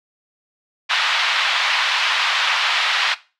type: band-pass noise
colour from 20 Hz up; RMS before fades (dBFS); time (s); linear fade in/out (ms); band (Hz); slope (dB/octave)
white; -19; 0.89-3.15; 20; 860 to 3700; 24
effects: noise-tail reverb RT60 0.3 s tail -17 dB re dry